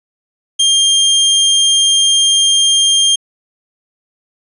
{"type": "tone", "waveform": "sawtooth", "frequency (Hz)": 3199, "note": "G7", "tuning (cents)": 34, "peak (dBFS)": -5, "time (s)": [0.59, 3.16], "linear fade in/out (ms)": 10, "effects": ["resampled to 24000 Hz"]}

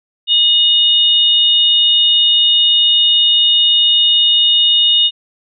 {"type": "tone pair together", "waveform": "sine", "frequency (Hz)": [2904, 3659], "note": ["F#7", "A#7"], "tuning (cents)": [-33, -33], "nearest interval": "major third", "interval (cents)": 400, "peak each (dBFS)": -11, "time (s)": [0.27, 5.11], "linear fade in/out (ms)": 50, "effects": []}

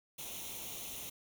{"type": "noise with comb filter", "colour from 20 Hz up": "white", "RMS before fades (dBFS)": -44, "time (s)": [0.18, 1.1], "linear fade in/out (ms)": 10, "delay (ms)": 0.31, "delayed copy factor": 0.7, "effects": []}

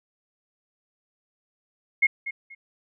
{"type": "tone with echo", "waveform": "sine", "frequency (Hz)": 2155, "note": "C#7", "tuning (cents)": -49, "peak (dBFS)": -15, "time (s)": [2.02, 2.07], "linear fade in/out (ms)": 10, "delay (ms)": 240, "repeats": 2, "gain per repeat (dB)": -13, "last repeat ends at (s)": 2.55, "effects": []}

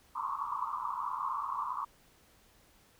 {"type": "band-pass noise", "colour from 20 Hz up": "white", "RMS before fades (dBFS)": -36, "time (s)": [0.15, 1.85], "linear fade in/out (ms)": 10, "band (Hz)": [930, 1200], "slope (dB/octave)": 96, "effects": ["pink hiss -64 dBFS RMS until 2.99 s"]}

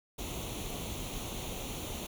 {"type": "noise with comb filter", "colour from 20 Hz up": "pink", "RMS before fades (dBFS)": -39, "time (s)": [0.18, 2.07], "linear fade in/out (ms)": 10, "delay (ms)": 0.3, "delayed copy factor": 0.7, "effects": []}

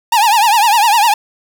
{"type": "tone with vibrato", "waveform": "45% pulse", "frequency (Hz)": 880, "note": "A5", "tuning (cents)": 0, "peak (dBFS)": -8, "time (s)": [0.12, 1.14], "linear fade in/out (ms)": 5, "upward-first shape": "triangle", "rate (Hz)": 9.9, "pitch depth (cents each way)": 190, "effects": []}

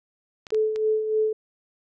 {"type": "clicks", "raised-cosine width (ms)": 0.2, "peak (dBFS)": -22, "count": 4, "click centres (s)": [0.468, 0.505, 0.546, 0.76]}
{"type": "tone with tremolo", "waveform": "sine", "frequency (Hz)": 433.8, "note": "A4", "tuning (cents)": -25, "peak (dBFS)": -18, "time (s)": [0.52, 1.33], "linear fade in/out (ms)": 5, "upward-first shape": "sine", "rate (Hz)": 3.3, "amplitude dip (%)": 55}
{"effects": []}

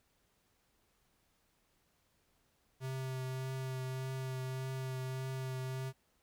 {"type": "tone with vibrato", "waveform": "square", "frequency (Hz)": 130.81, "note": "C3", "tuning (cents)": 0, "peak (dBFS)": -38, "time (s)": [2.8, 5.93], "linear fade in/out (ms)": 50, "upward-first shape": "triangle", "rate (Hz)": 1.7, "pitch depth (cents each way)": 16, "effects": ["pink hiss -75 dBFS RMS until 6.22 s"]}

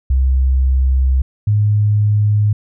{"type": "tone pair in turn", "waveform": "sine", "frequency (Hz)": [65.41, 104.77], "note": ["C2", "G#2"], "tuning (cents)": [0, 16], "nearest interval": "minor sixth", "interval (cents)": 816, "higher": "second", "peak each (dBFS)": -10, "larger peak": "neither", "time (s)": [[0.1, 1.22], [1.47, 2.53]], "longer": "first", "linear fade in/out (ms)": 5, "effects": []}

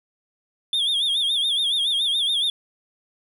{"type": "tone with vibrato", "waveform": "triangle", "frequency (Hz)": 3447, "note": "A7", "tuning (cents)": -36, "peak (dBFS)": -18, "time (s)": [0.73, 2.5], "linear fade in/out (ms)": 2, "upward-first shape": "sine", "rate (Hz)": 7.1, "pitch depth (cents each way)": 120, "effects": []}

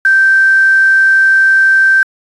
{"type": "tone with quantisation", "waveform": "sine", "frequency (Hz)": 1562, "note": "G6", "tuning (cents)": -7, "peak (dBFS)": -5, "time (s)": [0.05, 2.03], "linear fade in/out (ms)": 2, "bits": 5, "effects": ["resampled to 24000 Hz"]}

